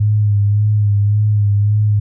sine tone with vibrato, 103.83 Hz, G#2, in tune, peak -10 dBFS, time 0-2 s, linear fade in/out 10 ms, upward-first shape sine, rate 1.8 Hz, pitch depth 36 cents each way, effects none

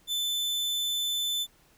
40% pulse tone, 3520 Hz, A7, in tune, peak -26 dBFS, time 0.07-1.47 s, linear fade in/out 50 ms, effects pink hiss -62 dBFS RMS until 1.77 s

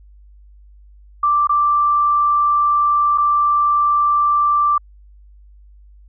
sine tone with dropouts, 1174.7 Hz, D6, in tune, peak -12 dBFS, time 1.23-4.78 s, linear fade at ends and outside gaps 5 ms, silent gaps 1.472-1.493 / 3.177-3.181 s, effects added 50 Hz sine -42 dBFS peak until 6.08 s

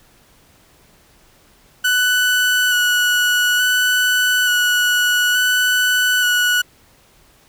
30% pulse tone with vibrato, 1480 Hz, F#6, in tune, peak -11 dBFS, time 1.84-6.62 s, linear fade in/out 10 ms, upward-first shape square, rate 0.57 Hz, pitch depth 13 cents each way, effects pink hiss -52 dBFS RMS until 7.48 s

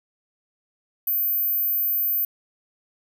sine tone, 14360 Hz, A9, 34 cents sharp, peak -20 dBFS, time 1.07-2.25 s, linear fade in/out 5 ms, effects none

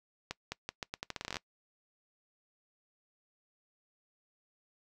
accelerating click train, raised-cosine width 0.2 ms, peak -19 dBFS, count 16, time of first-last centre 0.31-1.368 s, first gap 210 ms, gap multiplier 0.81, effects noise-tail reverb RT60 0.1 s tail -22 dB re dry

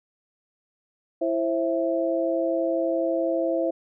sine tone cluster, 332.6 / 529 / 661 Hz, E4 / C5 / E5, +16 / +19 / +5 cents, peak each -26 dBFS, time 1.21-3.71 s, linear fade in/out 10 ms, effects none

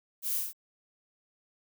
violet noise with echo, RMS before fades -32 dBFS, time 0.22-0.42 s, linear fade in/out 50 ms, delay 56 ms, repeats 2, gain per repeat -3 dB, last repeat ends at 0.532 s, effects none

